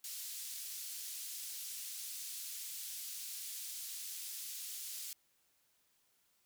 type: band-pass noise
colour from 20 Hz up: white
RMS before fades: -45 dBFS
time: 0.04-5.13 s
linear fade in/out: 2 ms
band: 3800 to 15000 Hz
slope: 12 dB/octave
effects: white hiss -75 dBFS RMS until 6.45 s